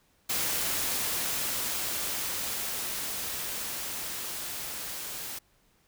white noise with level ramp, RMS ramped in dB -29 to -38 dBFS, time 0.29-5.39 s, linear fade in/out 10 ms, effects pink hiss -67 dBFS RMS until 5.87 s

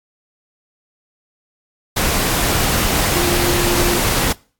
sine tone in noise, 350.1 Hz, F4, 4 cents sharp, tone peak -19 dBFS, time 3.15-3.98 s, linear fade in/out 10 ms, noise pink, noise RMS -17 dBFS, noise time 1.96-4.33 s, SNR -5 dB, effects noise-tail reverb RT60 0.4 s tail -24 dB re dry + AAC 64 kbps

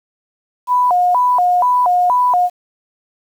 sine tone with vibrato, 843 Hz, G#5, 26 cents sharp, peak -10 dBFS, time 0.67-2.5 s, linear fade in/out 50 ms, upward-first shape square, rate 2.1 Hz, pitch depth 280 cents each way, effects 7-bit

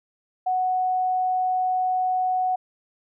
sine tone, 740 Hz, F#5, in tune, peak -20 dBFS, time 0.46-2.56 s, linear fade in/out 10 ms, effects none

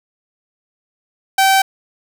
sawtooth tone, 773 Hz, G5, 24 cents flat, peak -6 dBFS, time 1.38-1.62 s, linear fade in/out 5 ms, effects none

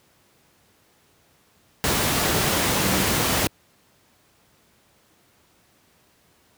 sine tone in noise, 191.5 Hz, G3, 40 cents flat, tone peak -29 dBFS, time 2.76-3.04 s, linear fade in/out 0 ms, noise pink, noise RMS -21 dBFS, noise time 1.84-3.47 s, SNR -11 dB, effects pink hiss -60 dBFS RMS until 6.57 s + high-pass 80 Hz 12 dB/octave

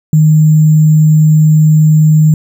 sine tone with sample-and-hold, 154.8 Hz, D#3, 9 cents flat, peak -3 dBFS, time 0.13-2.34 s, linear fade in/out 2 ms, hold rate 7350 Hz, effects none

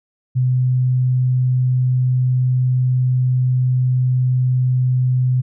sine tone, 127.1 Hz, C3, 50 cents flat, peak -13 dBFS, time 0.35-5.42 s, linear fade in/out 20 ms, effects none

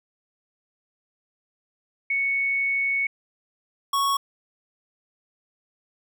sine / square tone pair in turn, 2217 / 1108.5 Hz, C#7 / C#6, 0 / 0 cents, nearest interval octave, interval 1200 cents, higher first, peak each -21 dBFS, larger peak neither, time 2.1-3.07 / 3.93-4.17 s, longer first, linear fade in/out 5 ms, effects none

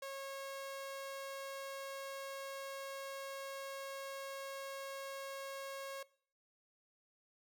sawtooth tone, 546 Hz, C#5, 26 cents flat, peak -39 dBFS, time 0.02-6.03 s, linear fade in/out 5 ms, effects noise-tail reverb RT60 0.5 s tail -20 dB re dry

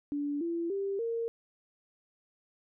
sine tone with pitch steps, 288.9 / 337.7 / 394.6 / 461.3 Hz, D4 / E4 / G4 / A#4, -28 / +42 / +11 / -18 cents, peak -30 dBFS, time 0.12-1.28 s, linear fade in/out 0 ms, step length 290 ms, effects none

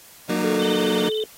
30% pulse chord, D# minor, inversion first, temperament equal with one note detuned, 185 / 233.1 / 303.1 Hz, F#3 / A#3 / D#4, 0 / 0 / -45 cents, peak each -23 dBFS, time 0.29-1.09 s, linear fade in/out 5 ms
sine tone with pitch glide, 437.1 to 433.3 Hz, A4 to A4, -11 to -27 cents, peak -22 dBFS, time 0.44-1.24 s, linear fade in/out 2 ms, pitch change -16 cents, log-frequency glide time 0.63-1.02 s
sine tone with vibrato, 3322 Hz, G#7, in tune, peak -29 dBFS, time 0.59-1.24 s, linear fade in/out 10 ms, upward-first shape square, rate 18 Hz, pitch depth 150 cents each way
effects white hiss -47 dBFS RMS until 1.37 s + AAC 48 kbps

